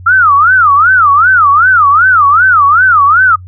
sine tone with vibrato, 1310 Hz, E6, 11 cents flat, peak -3 dBFS, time 0.06-3.36 s, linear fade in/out 10 ms, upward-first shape sine, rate 2.6 Hz, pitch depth 280 cents each way, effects noise-tail reverb RT60 0.1 s tail -25 dB re dry + added 91 Hz sine -27 dBFS peak until 3.47 s

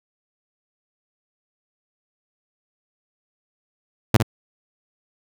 sawtooth tone with echo, 112.9 Hz, A2, 45 cents sharp, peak -6 dBFS, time 4.14-4.17 s, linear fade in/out 5 ms, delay 58 ms, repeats 1, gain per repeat -7 dB, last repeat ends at 4.228 s, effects none

